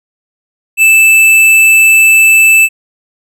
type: tone with hard clipping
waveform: sine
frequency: 2637 Hz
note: E7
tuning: in tune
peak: -4 dBFS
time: 0.77-2.69 s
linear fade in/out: 50 ms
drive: 12 dB
effects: none